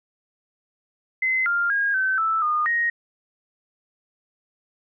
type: tone with pitch steps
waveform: sine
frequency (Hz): 2051 / 1398 / 1630 / 1535 / 1318 / 1222 / 1875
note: C7 / F6 / G#6 / G6 / E6 / D#6 / A#6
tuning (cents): -35 / +1 / -33 / -37 / -1 / -32 / +10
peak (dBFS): -19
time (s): 1.22-2.9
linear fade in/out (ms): 5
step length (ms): 240
effects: none